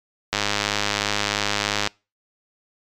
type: click train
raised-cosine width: 0.2 ms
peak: -3 dBFS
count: 160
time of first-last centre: 0.33-1.874 s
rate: 103 Hz
effects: noise-tail reverb RT60 0.3 s tail -26 dB re dry + MP3 96 kbps